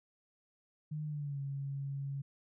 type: tone with pitch glide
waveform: sine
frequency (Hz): 152.2 to 138.76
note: D#3 to C#3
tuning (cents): -38 to +2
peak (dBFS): -36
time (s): 0.91-2.22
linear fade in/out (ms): 10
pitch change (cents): -160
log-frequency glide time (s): 1.05-1.4
effects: none